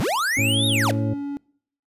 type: linear two-way sweep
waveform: square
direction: up then down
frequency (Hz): 84.9 to 3798 to 475.3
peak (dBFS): -21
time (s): 0-0.91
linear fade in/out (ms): 0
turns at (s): 0.67
type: tone with pitch glide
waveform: triangle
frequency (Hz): 277.2 to 283.2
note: C#4 to C#4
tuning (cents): 0 to +37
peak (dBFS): -24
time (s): 0.37-1.37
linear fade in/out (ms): 0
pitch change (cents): +37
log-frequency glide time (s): 0.55-0.95
type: harmonic tone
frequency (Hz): 110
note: A2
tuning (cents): 0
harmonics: 1 / 2 / 3 / 4 / 5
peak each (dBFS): -22 / -30 / -33 / -42 / -32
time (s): 0.38-1.14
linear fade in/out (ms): 10
effects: noise-tail reverb RT60 0.6 s tail -24 dB re dry + resampled to 32000 Hz